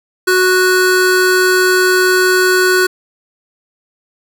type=tone pair together; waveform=square; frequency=369.2 / 1476.8 Hz; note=F#4 / F#6; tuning=-4 / -4 cents; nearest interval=2 octaves; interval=2400 cents; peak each=-12 / -13 dBFS; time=0.27-2.87 s; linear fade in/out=10 ms; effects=none